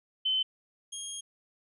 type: tone pair in turn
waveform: sine / 5% pulse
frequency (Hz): 3060 / 3257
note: G7 / G#7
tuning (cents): -42 / -34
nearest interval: minor second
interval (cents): 108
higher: second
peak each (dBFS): -25 / -26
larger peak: first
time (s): 0.25-0.43 / 0.92-1.21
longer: second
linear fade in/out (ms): 10
effects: resampled to 24000 Hz